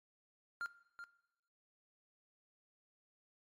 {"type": "tone with echo", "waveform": "triangle", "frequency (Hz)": 1396.9, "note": "F6", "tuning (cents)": 0, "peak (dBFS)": -36, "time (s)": [0.61, 0.66], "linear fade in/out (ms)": 0, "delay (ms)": 380, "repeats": 1, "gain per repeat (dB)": -9, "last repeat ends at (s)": 1.04, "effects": ["noise-tail reverb RT60 0.9 s tail -17 dB re dry", "MP3 64 kbps"]}